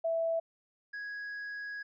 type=tone pair in turn; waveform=sine / triangle; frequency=659.3 / 1661.3 Hz; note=E5 / G#6; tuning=0 / 0 cents; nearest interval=octave + major third; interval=1600 cents; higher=second; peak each=-28 / -36 dBFS; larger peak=first; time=0.04-0.4 / 0.93-1.83 s; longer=second; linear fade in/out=10 ms; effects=resampled to 16000 Hz